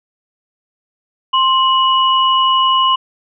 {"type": "tone pair together", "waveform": "sine", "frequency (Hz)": [1052, 2933], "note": ["C6", "F#7"], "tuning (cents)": [9, -16], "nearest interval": "octave + tritone", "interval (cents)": 1775, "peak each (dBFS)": [-11, -15], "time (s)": [1.33, 2.96], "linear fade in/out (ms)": 10, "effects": []}